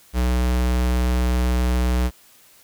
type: tone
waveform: square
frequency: 61.74 Hz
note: B1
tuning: in tune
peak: -18 dBFS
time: 0.13-2.11 s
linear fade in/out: 50 ms
effects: white hiss -52 dBFS RMS until 2.63 s